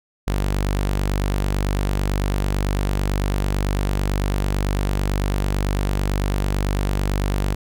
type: tone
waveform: sawtooth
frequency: 49 Hz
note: G1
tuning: in tune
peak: -15 dBFS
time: 0.27-7.55 s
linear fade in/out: 10 ms
effects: none